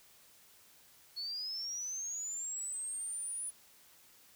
sine linear sweep, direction up, 4339 to 9956 Hz, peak -37 dBFS, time 1.16-3.51 s, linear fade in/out 20 ms, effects white hiss -62 dBFS RMS until 4.35 s

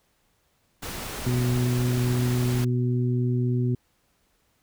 pink noise, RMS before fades -34 dBFS, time 0.82-2.65 s, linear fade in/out 10 ms
harmonic tone, 123.47 Hz, B2, in tune, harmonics 1 / 2 / 3, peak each -22 / -28 / -32 dBFS, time 1.26-3.75 s, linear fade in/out 5 ms
effects pink hiss -68 dBFS RMS until 4.62 s

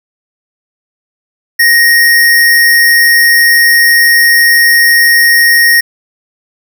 sine tone with sample-and-hold, 1872 Hz, A#6, 7 cents sharp, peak -3 dBFS, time 1.59-5.81 s, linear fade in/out 10 ms, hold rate 7350 Hz, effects none

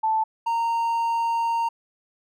sine / triangle tone pair in turn, 880 / 924.1 Hz, A5 / A#5, 0 / -15 cents, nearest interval minor second, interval 85 cents, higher second, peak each -19 dBFS, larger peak neither, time 0.03-0.24 / 0.46-1.69 s, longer second, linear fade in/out 10 ms, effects none

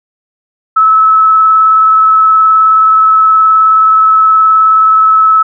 sine tone with vibrato, 1300 Hz, E6, 24 cents flat, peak -3 dBFS, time 0.76-5.43 s, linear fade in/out 10 ms, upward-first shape sine, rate 19 Hz, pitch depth 13 cents each way, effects none

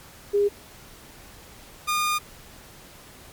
sine / sawtooth tone pair in turn, 407 / 1216.7 Hz, G#4 / D#6, -35 / -39 cents, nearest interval octave + perfect fifth, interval 1896 cents, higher second, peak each -17 / -18 dBFS, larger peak first, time 0.33-0.49 / 1.87-2.19 s, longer second, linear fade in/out 20 ms, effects pink hiss -47 dBFS RMS until 3.32 s + MP3 96 kbps

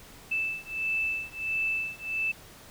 sine beating tone pair, 2637 / 2638.5 Hz, E7 / E7, 0 / +1 cents, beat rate 1.5 Hz, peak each -31 dBFS, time 0.31-2.32 s, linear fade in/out 10 ms, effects pink hiss -50 dBFS RMS until 2.7 s

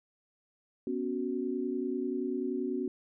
sine chord, B suspended second, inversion none, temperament equal, 246.9 / 277.2 / 370 Hz, B3 / C#4 / F#4, 0 / 0 / 0 cents, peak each -35 / -35 / -34 dBFS, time 0.87-2.88 s, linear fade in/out 2 ms, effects none

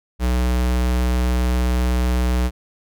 square tone, 61.74 Hz, B1, in tune, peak -17 dBFS, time 0.19-2.51 s, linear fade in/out 50 ms, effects none

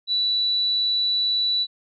sine tone, 3951 Hz, B7, in tune, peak -19 dBFS, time 0.07-1.67 s, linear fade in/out 50 ms, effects none

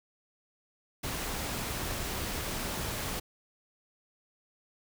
pink noise, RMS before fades -35 dBFS, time 1.03-3.2 s, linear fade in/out 10 ms, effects none

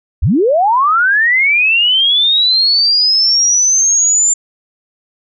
sine linear sweep, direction up, 46.25 to 7250 Hz, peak -8 dBFS, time 0.22-4.34 s, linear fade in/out 10 ms, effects none

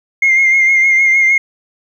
sine tone with vibrato, 2126 Hz, C7, 27 cents sharp, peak -6 dBFS, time 0.22-1.38 s, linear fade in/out 5 ms, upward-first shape sine, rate 6.5 Hz, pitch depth 33 cents each way, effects tanh soft clip ceiling -4 dBFS + 8-bit

